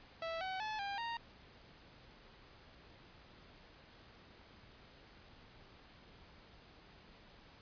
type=tone with pitch steps; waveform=sawtooth; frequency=658 / 755 / 863 / 800 / 930 Hz; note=E5 / F#5 / A5 / G5 / A#5; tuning=-3 / +35 / -34 / +35 / -4 cents; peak=-35 dBFS; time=0.22-1.17 s; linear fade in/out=2 ms; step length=190 ms; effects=pink hiss -60 dBFS RMS until 7.61 s + resampled to 11025 Hz